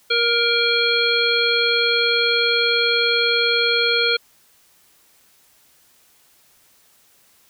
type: harmonic tone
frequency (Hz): 470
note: A#4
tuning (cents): +14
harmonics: 1 / 3 / 5 / 7 / 9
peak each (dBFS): -22 / -22 / -22 / -22 / -22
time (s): 0.1-4.17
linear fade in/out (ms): 10
effects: white hiss -56 dBFS RMS until 7.49 s